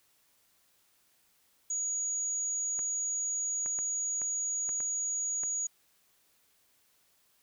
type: tone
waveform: sine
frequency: 6770 Hz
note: G#8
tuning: 32 cents sharp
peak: -30 dBFS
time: 1.7-5.67 s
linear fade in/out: 5 ms
type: clicks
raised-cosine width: 0.5 ms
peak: -30 dBFS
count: 7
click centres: 2.792 / 3.661 / 3.789 / 4.217 / 4.692 / 4.804 / 5.435 s
effects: white hiss -69 dBFS RMS until 7.42 s